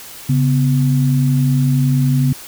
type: tone pair together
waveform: sine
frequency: 138.59 / 249.4 Hz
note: C#3 / B3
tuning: 0 / +17 cents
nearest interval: minor seventh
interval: 1017 cents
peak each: -12 / -18 dBFS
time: 0.29-2.33 s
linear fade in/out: 5 ms
effects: white hiss -35 dBFS RMS until 2.47 s